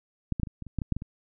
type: clicks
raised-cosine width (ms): 5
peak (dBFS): -14 / -17 / -13 / -26 / -25 / -29 / -16 / -19 / -12 / -19 / -25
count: 11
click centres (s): 0.323 / 0.398 / 0.433 / 0.472 / 0.623 / 0.667 / 0.787 / 0.818 / 0.923 / 0.966 / 1.021
effects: none